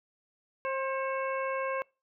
harmonic tone with a mistuned harmonic, 533 Hz, C5, 32 cents sharp, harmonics 1 / 2 / 3 / 4 / 5, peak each -32 / -34 / -40 / -41 / -44 dBFS, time 0.65-1.82 s, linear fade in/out 0 ms, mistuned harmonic 4, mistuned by +55 cents, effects noise-tail reverb RT60 0.3 s tail -26 dB re dry

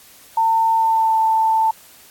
sine tone with pitch glide, 900 to 887.6 Hz, A5 to A5, +39 to +15 cents, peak -13 dBFS, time 0.37-1.71 s, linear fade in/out 5 ms, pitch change -24 cents, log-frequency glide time 0.77-1.17 s, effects white hiss -46 dBFS RMS until 2.1 s + AAC 64 kbps

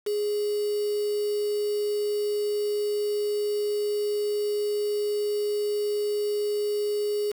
sine tone with quantisation, 415.3 Hz, G#4, in tune, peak -24 dBFS, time 0.06-7.32 s, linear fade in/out 10 ms, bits 6, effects none

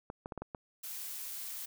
clicks, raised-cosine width 1 ms, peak -26 dBFS, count 6, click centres 0.101 / 0.259 / 0.322 / 0.377 / 0.42 / 0.548 s
blue noise, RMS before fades -42 dBFS, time 0.83-1.66 s, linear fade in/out 10 ms
effects none

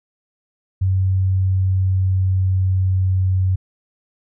sine tone with pitch glide, 94.5 to 93.52 Hz, F#2 to F#2, +37 to +19 cents, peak -14 dBFS, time 0.81-3.56 s, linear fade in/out 10 ms, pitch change -18 cents, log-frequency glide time 1.19-3.38 s, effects none

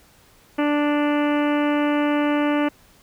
harmonic tone, 293.7 Hz, D4, in tune, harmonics 1 / 2 / 3 / 4 / 5 / 6 / 7 / 8 / 9 / 10, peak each -19 / -25 / -29 / -31 / -33 / -35 / -36 / -37 / -38 / -39 dBFS, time 0.58-2.69 s, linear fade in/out 10 ms, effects pink hiss -54 dBFS RMS until 3.02 s

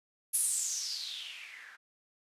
violet noise with low-pass filter sweep, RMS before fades -36 dBFS, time 0.33-1.77 s, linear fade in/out 20 ms, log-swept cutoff 11000 to 1500 Hz, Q 6.1, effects resampled to 32000 Hz

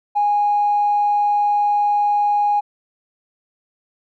triangle tone with tanh clipping, 825 Hz, G#5, 12 cents flat, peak -14 dBFS, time 0.15-2.61 s, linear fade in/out 20 ms, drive 4 dB, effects none

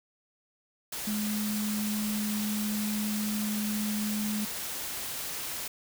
sine tone in noise, 210.9 Hz, G#3, 27 cents sharp, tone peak -29 dBFS, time 1.07-4.45 s, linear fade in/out 5 ms, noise white, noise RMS -36 dBFS, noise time 0.92-5.68 s, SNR +4 dB, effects none

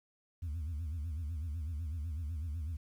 sine tone with vibrato, 79.1 Hz, D#2, 29 cents sharp, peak -33 dBFS, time 0.42-2.77 s, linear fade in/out 10 ms, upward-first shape sine, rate 8 Hz, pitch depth 170 cents each way, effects tanh soft clip ceiling -34 dBFS + 11-bit

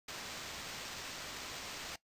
white noise with sample-and-hold, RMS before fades -45 dBFS, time 0.08-1.96 s, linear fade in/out 5 ms, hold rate 11025 Hz, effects noise-tail reverb RT60 0.1 s tail -18 dB re dry + resampled to 32000 Hz

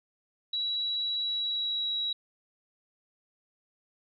sine tone with pitch glide, 3905 to 3876 Hz, B7 to B7, -20 to -33 cents, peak -28 dBFS, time 0.53-2.13 s, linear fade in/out 5 ms, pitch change -13 cents, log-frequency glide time 1.21-1.93 s, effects none

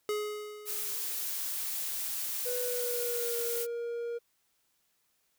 square tone with exponential decay, 420.3 Hz, G#4, 21 cents sharp, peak -29 dBFS, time 0.09-1.38 s, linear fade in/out 1 ms, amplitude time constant 280 ms
blue noise, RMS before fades -35 dBFS, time 0.65-3.67 s, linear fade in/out 50 ms
triangle tone with pitch glide, 493.9 to 471.1 Hz, B4 to A#4, 0 to +18 cents, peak -31 dBFS, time 2.45-4.19 s, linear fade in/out 20 ms, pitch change -82 cents, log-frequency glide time 2.63-3.38 s
effects white hiss -74 dBFS RMS until 5.38 s

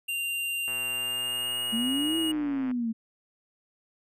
square tone with pitch glide, 2782 to 2880 Hz, F7 to F#7, -7 to -47 cents, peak -29 dBFS, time 0.08-2.32 s, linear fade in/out 10 ms, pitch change +60 cents, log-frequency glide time 0.88-1.74 s
click train, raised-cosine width 0.5 ms, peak -28 dBFS, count 245, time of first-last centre 0.68-2.713 s, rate 120 Hz
sine linear two-way sweep, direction up then down, 220 to 329.6 to 220 Hz, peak -26 dBFS, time 1.72-2.93 s, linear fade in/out 20 ms, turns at 2.18 s
effects none

